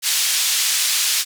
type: band-pass noise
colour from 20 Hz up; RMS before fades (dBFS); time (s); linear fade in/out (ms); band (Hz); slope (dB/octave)
pink; -19; 0.02-1.25; 50; 3400 to 11000; 12
effects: none